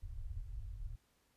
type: low-pass noise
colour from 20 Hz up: pink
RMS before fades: -44 dBFS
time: 0.02-0.96 s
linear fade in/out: 5 ms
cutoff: 110 Hz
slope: 96 dB/octave
effects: pink hiss -75 dBFS RMS until 1.36 s + resampled to 32000 Hz